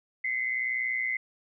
sine tone pair together, 2042 / 2163 Hz, C7 / C#7, -43 / -43 cents, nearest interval minor second, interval 100 cents, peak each -28 / -33 dBFS, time 0.24-1.17 s, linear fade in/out 5 ms, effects none

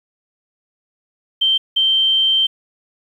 sine tone pair in turn, 3130 / 3130 Hz, G7 / G7, -3 / -3 cents, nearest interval unison, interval 0 cents, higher neither, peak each -12 dBFS, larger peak neither, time 1.41-1.58 / 1.76-2.47 s, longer second, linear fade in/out 10 ms, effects 8-bit

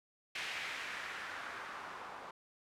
blue noise with low-pass filter sweep, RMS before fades -44 dBFS, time 0.35-2.31 s, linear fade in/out 5 ms, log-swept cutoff 2500 to 960 Hz, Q 1.8, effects none

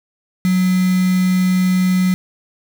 sine tone with quantisation, 184 Hz, F#3, 9 cents flat, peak -12 dBFS, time 0.45-2.14 s, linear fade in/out 0 ms, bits 4, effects none

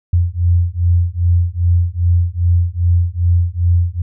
sine beating tone pair, 85.9 / 88.4 Hz, F2 / F2, -28 / +22 cents, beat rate 2.5 Hz, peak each -14 dBFS, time 0.13-4.02 s, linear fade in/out 5 ms, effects none

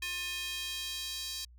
square tone with high-pass filter sweep, 355.9 Hz, F4, 33 cents sharp, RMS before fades -38 dBFS, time 0.02-1.45 s, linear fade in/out 5 ms, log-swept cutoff 2400 to 4300 Hz, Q 2.2, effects added 60 Hz sine -53 dBFS peak until 1.58 s

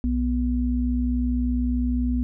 sine tone pair together, 61.74 / 246.4 Hz, B1 / B3, 0 / -4 cents, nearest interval 2 octaves, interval 2396 cents, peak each -23 / -23 dBFS, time 0.04-2.23 s, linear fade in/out 0 ms, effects none

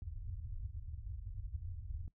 white low-pass noise, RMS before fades -44 dBFS, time 0.02-2.08 s, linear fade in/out 2 ms, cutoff 100 Hz, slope 48 dB/octave, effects noise-tail reverb RT60 0.1 s tail -19 dB re dry

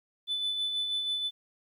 sine tone with tremolo, 3499 Hz, A7, 10 cents flat, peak -25 dBFS, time 0.27-1.31 s, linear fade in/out 50 ms, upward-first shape sine, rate 6.2 Hz, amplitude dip 45%, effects tanh soft clip ceiling -26 dBFS + 11-bit

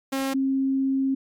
sawtooth / sine tone pair in turn, 269.4 / 268.4 Hz, C#4 / C4, -49 / +44 cents, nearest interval unison, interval 7 cents, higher first, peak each -20 / -20 dBFS, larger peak neither, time 0.12-0.34 / 0.34-1.15 s, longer second, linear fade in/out 10 ms, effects MP3 96 kbps

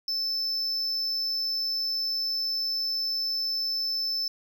triangle tone, 5274 Hz, E8, in tune, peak -25 dBFS, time 0.08-4.28 s, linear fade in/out 2 ms, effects none

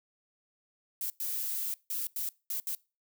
violet noise bursts at uneven times, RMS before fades -34 dBFS, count 6, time 1.01-1.1 / 1.2-1.74 / 1.9-2.07 / 2.16-2.29 / 2.5-2.6 / 2.67-2.75 s, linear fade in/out 2 ms, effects noise-tail reverb RT60 0.3 s tail -23 dB re dry

